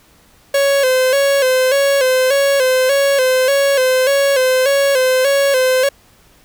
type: tone with vibrato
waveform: 45% pulse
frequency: 535 Hz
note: C5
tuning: 38 cents sharp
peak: -11 dBFS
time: 0.54-5.89 s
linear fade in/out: 5 ms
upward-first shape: square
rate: 1.7 Hz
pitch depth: 68 cents each way
effects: pink hiss -50 dBFS RMS until 6.44 s